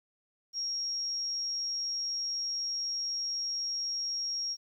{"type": "tone", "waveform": "sine", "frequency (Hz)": 5588, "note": "F8", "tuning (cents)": 0, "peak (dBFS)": -31, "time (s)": [0.53, 4.57], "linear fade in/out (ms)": 50, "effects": ["11-bit"]}